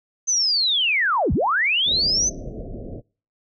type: linear two-way sweep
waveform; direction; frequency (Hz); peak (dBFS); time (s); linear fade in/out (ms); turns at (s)
sine; down then up; 6270 to 42.15 to 6270; -17; 0.27-2.3; 20; 1.33
type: low-pass noise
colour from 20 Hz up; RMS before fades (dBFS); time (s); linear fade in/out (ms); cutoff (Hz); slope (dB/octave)
pink; -33; 1.85-3.02; 50; 670; 96
effects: noise-tail reverb RT60 0.4 s tail -26 dB re dry